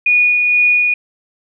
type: tone with tremolo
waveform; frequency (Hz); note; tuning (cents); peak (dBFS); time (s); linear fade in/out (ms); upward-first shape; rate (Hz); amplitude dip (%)
sine; 2456; D#7; -23; -8; 0.06-0.94; 5; sine; 2.1; 30
effects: none